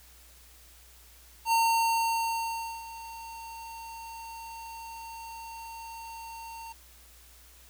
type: tone with ADSR envelope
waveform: square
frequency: 913 Hz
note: A#5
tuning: 36 cents flat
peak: -22 dBFS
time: 1.45-6.73 s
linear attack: 73 ms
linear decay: 1300 ms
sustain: -19 dB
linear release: 13 ms
effects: added 60 Hz sine -56 dBFS peak until 7.69 s + white hiss -56 dBFS RMS until 7.69 s